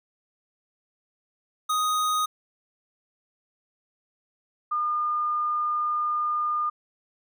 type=tone pair in turn; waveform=square / sine; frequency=1247 / 1212.9 Hz; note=D#6 / D#6; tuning=+3 / -45 cents; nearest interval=unison; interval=48 cents; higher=first; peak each=-23 dBFS; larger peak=neither; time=1.69-2.26 / 4.71-6.7 s; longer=second; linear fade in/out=10 ms; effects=none